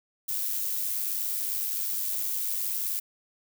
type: noise with amplitude modulation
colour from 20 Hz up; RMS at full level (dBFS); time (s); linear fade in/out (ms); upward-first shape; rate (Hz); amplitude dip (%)
violet; -28; 0.28-3; 10; sine; 99.4; 45
effects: none